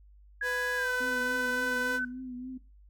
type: tone with pitch glide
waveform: sine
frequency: 1661.2 to 1514.6 Hz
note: G#6 to F#6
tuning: 0 to +40 cents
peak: -29 dBFS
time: 0.41-2.05 s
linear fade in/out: 5 ms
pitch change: -160 cents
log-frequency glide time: 0.76-0.9 s
type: tone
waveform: sawtooth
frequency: 497.6 Hz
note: B4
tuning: 13 cents sharp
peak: -29 dBFS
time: 0.42-2 s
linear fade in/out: 50 ms
type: tone with vibrato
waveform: sine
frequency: 252.9 Hz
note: B3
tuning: 41 cents sharp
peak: -37 dBFS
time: 1-2.58 s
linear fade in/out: 10 ms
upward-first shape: triangle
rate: 3.5 Hz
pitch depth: 55 cents each way
effects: noise-tail reverb RT60 0.3 s tail -17 dB re dry + added 50 Hz sine -53 dBFS peak until 2.89 s